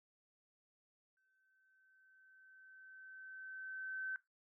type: tone with exponential growth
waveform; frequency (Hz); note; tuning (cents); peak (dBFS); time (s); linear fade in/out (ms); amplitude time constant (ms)
sine; 1536; G6; -36; -38; 1.17-4.16; 1; 650
effects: noise-tail reverb RT60 0.2 s tail -18 dB re dry